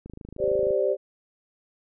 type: click train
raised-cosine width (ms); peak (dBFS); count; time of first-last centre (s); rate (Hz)
3; -27; 18; 0.06-0.706; 26.3
type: chord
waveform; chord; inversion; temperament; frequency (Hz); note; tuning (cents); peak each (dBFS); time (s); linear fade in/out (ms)
sine; G suspended fourth; none; just; 392 / 522.7 / 588; G4 / C5 / D5; 0 / -2 / +2; -25; 0.38-0.97; 50
effects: none